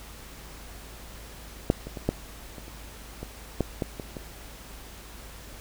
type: clicks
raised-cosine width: 2 ms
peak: -6 / -23 / -22 / -9 / -27 / -30 / -22 / -10 / -13 / -20 / -22 dBFS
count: 11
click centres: 1.701 / 1.87 / 1.972 / 2.09 / 2.583 / 2.681 / 3.23 / 3.607 / 3.822 / 3.998 / 4.168 s
effects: added 53 Hz sine -45 dBFS peak until 5.6 s + pink hiss -46 dBFS RMS until 5.6 s